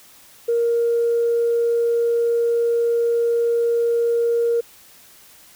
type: tone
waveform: sine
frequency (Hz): 468.3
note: A#4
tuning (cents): +8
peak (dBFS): -15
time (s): 0.48-4.61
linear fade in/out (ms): 10
effects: tanh soft clip ceiling -11 dBFS + white hiss -48 dBFS RMS until 5.55 s